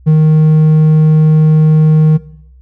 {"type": "tone with hard clipping", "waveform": "sine", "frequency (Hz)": 155.56, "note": "D#3", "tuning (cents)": 0, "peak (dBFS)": -5, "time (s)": [0.06, 2.18], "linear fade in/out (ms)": 20, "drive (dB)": 3, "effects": ["noise-tail reverb RT60 0.7 s tail -18 dB re dry", "added 63 Hz sine -37 dBFS peak until 2.61 s"]}